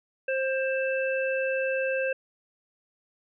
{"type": "harmonic tone", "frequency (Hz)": 529, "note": "C5", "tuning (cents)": 19, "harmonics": [1, 3, 5], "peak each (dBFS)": [-26, -32, -33], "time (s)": [0.28, 2.13], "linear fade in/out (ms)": 5, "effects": []}